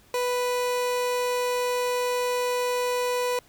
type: tone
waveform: 30% pulse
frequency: 493.9 Hz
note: B4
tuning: in tune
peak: -21 dBFS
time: 0.14-3.39 s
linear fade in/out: 2 ms
effects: pink hiss -57 dBFS RMS until 3.48 s